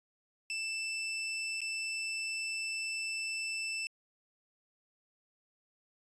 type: tone with dropouts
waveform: sawtooth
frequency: 2651 Hz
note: E7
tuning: 9 cents sharp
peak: -31 dBFS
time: 0.5-3.87 s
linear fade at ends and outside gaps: 1 ms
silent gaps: 1.606-1.616 s
effects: resampled to 22050 Hz